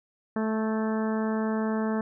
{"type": "harmonic tone with a mistuned harmonic", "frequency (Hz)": 218.9, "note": "A3", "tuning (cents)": -9, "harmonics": [1, 2, 3, 4, 5, 6, 7, 8], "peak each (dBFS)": [-26, -32, -36, -38, -40, -42, -43, -44], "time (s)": [0.36, 2.01], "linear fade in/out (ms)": 2, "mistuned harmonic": 7, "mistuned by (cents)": 25, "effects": []}